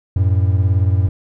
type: beating tone pair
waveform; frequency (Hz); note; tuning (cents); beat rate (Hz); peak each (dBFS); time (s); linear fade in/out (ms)
triangle; 91.8 / 109.8; F#2 / A2; -13 / -3; 18; -11 / -16; 0.16-1.09; 5
effects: none